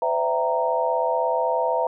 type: tone cluster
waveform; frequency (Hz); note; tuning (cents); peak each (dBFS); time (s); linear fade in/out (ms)
sine; 508 / 585 / 661 / 770 / 929; B4 / D5 / E5 / G5 / A#5; +49 / -7 / +5 / -31 / -6; -25 / -33 / -24 / -31 / -24; 0.02-1.87; 2
effects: none